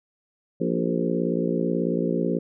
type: harmonic tone with a mistuned harmonic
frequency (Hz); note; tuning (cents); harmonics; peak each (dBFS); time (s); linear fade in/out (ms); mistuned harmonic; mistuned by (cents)
58.27; A#1; 0; 3 / 4 / 5 / 6 / 7 / 8 / 9; -27 / -28 / -29 / -30 / -30 / -31 / -32; 0.6-2.39; 10; 7; -34
effects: none